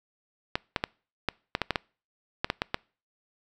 clicks, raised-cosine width 0.3 ms, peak -9 dBFS, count 12, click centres 0.555 / 0.762 / 0.839 / 1.287 / 1.551 / 1.617 / 1.707 / 1.758 / 2.445 / 2.501 / 2.619 / 2.744 s, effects noise-tail reverb RT60 0.4 s tail -26 dB re dry

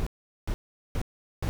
brown noise bursts, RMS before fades -28 dBFS, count 4, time 0-1.49 s, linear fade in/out 0 ms, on 65 ms, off 410 ms, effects none

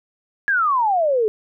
sine exponential sweep, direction down, 1697 to 415.3 Hz, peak -15 dBFS, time 0.48-1.28 s, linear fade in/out 0 ms, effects none

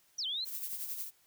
sine linear two-way sweep, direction down then up, 6070 to 3009 to 4256 Hz, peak -33 dBFS, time 0.18-0.45 s, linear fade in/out 10 ms, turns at 0.26 s
violet noise with tremolo, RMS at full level -37 dBFS, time 0.44-1.11 s, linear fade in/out 50 ms, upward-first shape triangle, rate 11 Hz, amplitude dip 60%
effects white hiss -68 dBFS RMS until 1.26 s

